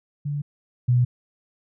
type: tone pair in turn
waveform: sine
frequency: 145 / 123.24 Hz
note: D3 / B2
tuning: -22 / -3 cents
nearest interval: minor third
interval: 281 cents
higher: first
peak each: -24 / -15 dBFS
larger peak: second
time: 0.25-0.42 / 0.88-1.05 s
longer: neither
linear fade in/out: 10 ms
effects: none